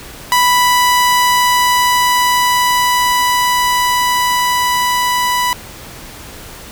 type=tone with level ramp; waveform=sawtooth; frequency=987.8 Hz; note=B5; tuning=in tune; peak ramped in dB=-5 to -9 dBFS; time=0.32-5.53 s; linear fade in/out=0 ms; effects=pink hiss -33 dBFS RMS until 6.71 s